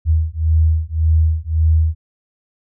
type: beating tone pair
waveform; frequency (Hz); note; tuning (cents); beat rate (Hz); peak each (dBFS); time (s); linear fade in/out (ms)
sine; 78.9 / 80.7; D#2 / E2; +25 / -36; 1.8; -15; 0.05-1.95; 50
effects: none